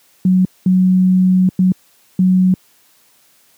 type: tone bursts at uneven times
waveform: sine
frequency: 185 Hz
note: F#3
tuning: in tune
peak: -8 dBFS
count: 4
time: 0.25-0.45 / 0.66-1.49 / 1.59-1.72 / 2.19-2.54 s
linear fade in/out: 2 ms
effects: white hiss -53 dBFS RMS until 3.57 s + high-pass 100 Hz 12 dB/octave